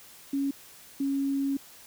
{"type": "tone pair in turn", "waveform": "sine", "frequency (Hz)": [277.2, 275.8], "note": ["C#4", "C#4"], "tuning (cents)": [0, -9], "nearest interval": "unison", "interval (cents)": 9, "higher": "first", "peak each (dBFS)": [-25, -25], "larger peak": "neither", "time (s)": [[0.33, 0.51], [1, 1.57]], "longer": "second", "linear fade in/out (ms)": 5, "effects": ["white hiss -51 dBFS RMS until 1.86 s"]}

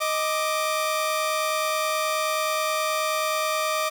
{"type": "tone pair together", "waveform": "sawtooth", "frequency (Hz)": [624.7, 1180], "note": ["D#5", "D6"], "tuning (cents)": [7, 8], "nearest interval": "major seventh", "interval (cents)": 1101, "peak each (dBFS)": -22, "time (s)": [0, 3.9], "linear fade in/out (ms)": 20, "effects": ["8-bit"]}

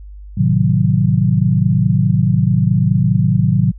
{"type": "chord", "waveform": "sine", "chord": "A diminished seventh", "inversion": "none", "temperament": "equal", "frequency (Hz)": [110, 130.81, 155.56, 185], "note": ["A2", "C3", "Eb3", "Gb3"], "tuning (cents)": [0, 0, 0, 0], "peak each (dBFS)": -16, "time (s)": [0.37, 3.72], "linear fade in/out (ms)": 10, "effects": ["added 50 Hz sine -31 dBFS peak until 3.78 s"]}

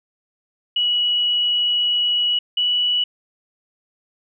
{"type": "tone pair in turn", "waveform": "sine", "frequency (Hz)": [2927, 2946], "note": ["F#7", "F#7"], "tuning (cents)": [-19, -8], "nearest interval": "unison", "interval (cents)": 11, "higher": "second", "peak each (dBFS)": -16, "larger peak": "neither", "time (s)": [[0.76, 2.39], [2.57, 3.04]], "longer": "first", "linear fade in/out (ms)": 5, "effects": []}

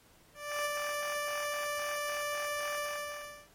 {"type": "tone with ADSR envelope", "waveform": "15% pulse", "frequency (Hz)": 587.3, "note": "D5", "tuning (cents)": 0, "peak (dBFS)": -24, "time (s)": [0.34, 3.49], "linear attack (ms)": 310, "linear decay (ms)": 31, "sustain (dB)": -3, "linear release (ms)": 710, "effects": ["pink hiss -63 dBFS RMS until 3.54 s", "AAC 48 kbps"]}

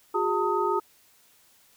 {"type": "tone cluster", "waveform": "sine", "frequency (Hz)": [362, 408.7, 903, 1257], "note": ["F#4", "G#4", "A5", "D#6"], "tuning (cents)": [-38, -28, 45, 17], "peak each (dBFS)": -28, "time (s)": [0.14, 0.8], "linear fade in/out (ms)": 10, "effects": ["white hiss -60 dBFS RMS until 1.76 s"]}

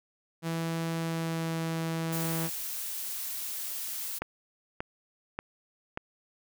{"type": "tone with pitch glide", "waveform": "sawtooth", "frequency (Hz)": [164.81, 163.48], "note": ["E3", "E3"], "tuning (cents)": [0, -14], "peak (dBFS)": -26, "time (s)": [0.42, 2.5], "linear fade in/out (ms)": 50, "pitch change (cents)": -14, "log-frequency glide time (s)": [0.9, 1.57]}
{"type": "noise", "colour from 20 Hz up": "blue", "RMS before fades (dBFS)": -36, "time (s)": [2.12, 4.19], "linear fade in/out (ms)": 10}
{"type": "click train", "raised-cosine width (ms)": 0.5, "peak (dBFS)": -18, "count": 4, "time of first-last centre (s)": [4.22, 5.974], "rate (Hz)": 1.71}
{"effects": []}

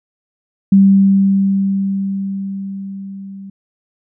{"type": "tone with level ramp", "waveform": "sine", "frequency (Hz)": 195.4, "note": "G3", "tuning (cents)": -5, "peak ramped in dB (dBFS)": [-4, -29], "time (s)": [0.72, 3.5], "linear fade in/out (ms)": 5, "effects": []}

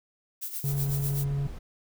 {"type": "noise with tremolo", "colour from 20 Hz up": "violet", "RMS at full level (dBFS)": -33, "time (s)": [0.41, 1.25], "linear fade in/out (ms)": 20, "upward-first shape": "sine", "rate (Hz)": 8, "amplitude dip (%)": 65}
{"type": "tone", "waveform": "triangle", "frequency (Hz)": 140, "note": "C#3", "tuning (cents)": 18, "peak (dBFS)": -24, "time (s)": [0.64, 1.47], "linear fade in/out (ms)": 2}
{"type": "noise", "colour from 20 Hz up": "brown", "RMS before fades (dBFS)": -40, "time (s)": [0.67, 1.59], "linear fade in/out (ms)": 10}
{"effects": []}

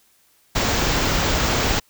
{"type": "band-stop noise", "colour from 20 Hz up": "pink", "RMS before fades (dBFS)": -20, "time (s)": [0.55, 1.8], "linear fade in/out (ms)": 10, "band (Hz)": [7600, 15000], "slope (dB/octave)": 96, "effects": ["white hiss -59 dBFS RMS until 1.89 s"]}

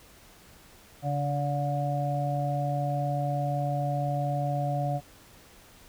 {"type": "harmonic tone with a mistuned harmonic", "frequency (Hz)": 144, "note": "D3", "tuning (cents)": -34, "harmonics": [1, 2, 4, 5], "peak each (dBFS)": [-28, -39, -34, -31], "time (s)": [1.02, 5.01], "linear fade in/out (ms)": 50, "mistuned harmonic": 1, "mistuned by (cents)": -28, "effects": ["pink hiss -54 dBFS RMS until 5.88 s"]}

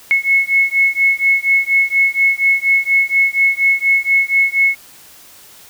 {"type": "beating tone pair", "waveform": "sine", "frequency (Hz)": [2187, 2191.2], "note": ["C#7", "C#7"], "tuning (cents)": [-24, -21], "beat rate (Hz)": 4.2, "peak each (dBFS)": -14, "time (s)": [0.11, 4.75], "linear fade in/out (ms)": 0, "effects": ["white hiss -42 dBFS RMS until 5.69 s"]}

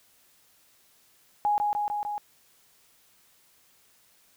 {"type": "tone with echo", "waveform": "sine", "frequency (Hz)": 830, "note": "G#5", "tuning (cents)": -1, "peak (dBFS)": -21, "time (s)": [1.45, 1.58], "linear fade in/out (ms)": 0, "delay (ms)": 150, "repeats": 4, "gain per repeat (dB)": -2, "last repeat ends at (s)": 2.18, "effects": ["white hiss -62 dBFS RMS until 4.36 s"]}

